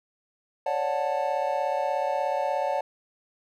triangle chord, D major seventh, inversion third, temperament just, 550.6 / 587.3 / 734.2 / 881 Hz, C#5 / D5 / F#5 / A5, -12 / 0 / -14 / +2 cents, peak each -28 dBFS, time 0.66-2.81 s, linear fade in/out 5 ms, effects none

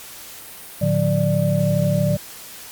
sine tone cluster, 111.1 / 148.6 / 181 / 589 Hz, A2 / D3 / F#3 / D5, +17 / +21 / -38 / +5 cents, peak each -23 / -20 / -21 / -22 dBFS, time 0.81-2.17 s, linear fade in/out 10 ms, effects white hiss -38 dBFS RMS until 2.71 s + Opus 48 kbps

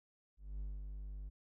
triangle tone with ADSR envelope, 49.86 Hz, G1, 30 cents sharp, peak -37 dBFS, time 0.37-1.3 s, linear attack 230 ms, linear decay 210 ms, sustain -4 dB, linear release 19 ms, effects none

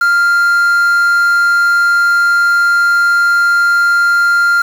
triangle tone with quantisation, 1396.9 Hz, F6, in tune, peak -6 dBFS, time 0.01-4.62 s, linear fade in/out 5 ms, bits 5, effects none

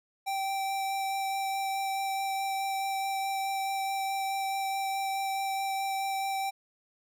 square tone with vibrato, 779 Hz, G5, 11 cents flat, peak -30 dBFS, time 0.26-6.51 s, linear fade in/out 20 ms, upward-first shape sine, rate 4.7 Hz, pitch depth 9 cents each way, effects none

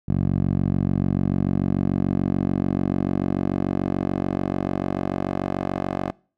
10% pulse tone with band-pass filter sweep, 46.85 Hz, F#1, 22 cents sharp, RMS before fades -23 dBFS, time 0.08-6.11 s, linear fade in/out 10 ms, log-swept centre 150 to 590 Hz, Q 1, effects noise-tail reverb RT60 0.4 s tail -24 dB re dry

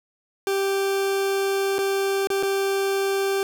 40% pulse tone with dropouts, 391.8 Hz, G4, 1 cent flat, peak -20 dBFS, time 0.47-3.43 s, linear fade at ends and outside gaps 1 ms, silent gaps 1.783-1.788 / 2.272-2.302 / 2.427-2.432 s, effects none

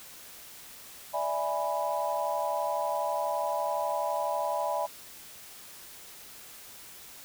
sine chord, E dominant seventh, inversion third, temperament equal, 587.3 / 659.3 / 830.6 / 987.8 Hz, D5 / E5 / G#5 / B5, 0 / 0 / 0 / 0 cents, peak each -33 dBFS, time 1.13-4.87 s, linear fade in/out 20 ms, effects white hiss -48 dBFS RMS until 7.24 s

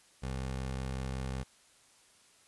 20% pulse tone, 65.41 Hz, C2, in tune, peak -30 dBFS, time 0.22-1.44 s, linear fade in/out 20 ms, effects white hiss -63 dBFS RMS until 2.47 s + resampled to 24000 Hz

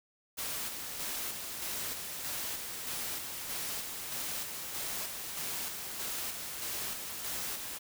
white noise with tremolo, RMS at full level -37 dBFS, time 0.37-7.79 s, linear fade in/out 20 ms, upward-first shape square, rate 1.6 Hz, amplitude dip 35%, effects none

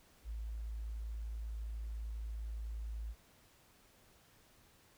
sine tone, 55 Hz, A1, in tune, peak -39 dBFS, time 0.24-3.15 s, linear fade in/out 50 ms, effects pink hiss -66 dBFS RMS until 4.97 s

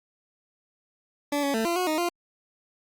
20% pulse tone with pitch steps, 288.5 / 280.5 / 223.1 / 342 / 364.2 / 310.8 / 347.6 Hz, D4 / C#4 / A3 / F4 / F#4 / D#4 / F4, -31 / +21 / +24 / -36 / -27 / -2 / -8 cents, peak -19 dBFS, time 1.32-2.09 s, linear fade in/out 5 ms, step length 110 ms, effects Opus 48 kbps

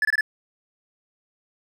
triangle tone bursts, 1724 Hz, A6, 36 cents flat, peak -16 dBFS, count 4, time 0.02-0.209 s, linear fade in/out 2 ms, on 30 ms, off 23 ms, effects none

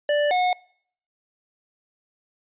square tone pair in turn, 587.3 / 727.2 Hz, D5 / F#5, 0 / -30 cents, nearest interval major third, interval 370 cents, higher second, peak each -19 dBFS, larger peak neither, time 0.09-0.31 / 0.31-0.53 s, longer neither, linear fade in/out 2 ms, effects noise-tail reverb RT60 0.6 s tail -24 dB re dry + resampled to 8000 Hz

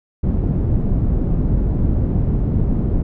pink low-pass noise, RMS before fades -17 dBFS, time 0.23-3.03 s, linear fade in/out 10 ms, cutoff 230 Hz, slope 12 dB/octave, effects none

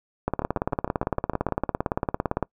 two click trains, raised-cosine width 1 ms, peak -9 / -16 dBFS, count 39 / 9, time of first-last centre 0.28-2.427 / 0.42-1.64 s, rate 17.7 / 6.56 Hz, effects noise-tail reverb RT60 0.1 s tail -25 dB re dry

